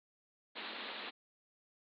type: band-pass noise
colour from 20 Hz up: white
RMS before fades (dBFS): -45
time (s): 0.55-1.11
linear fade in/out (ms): 20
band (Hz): 200 to 4200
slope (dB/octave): 96
effects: none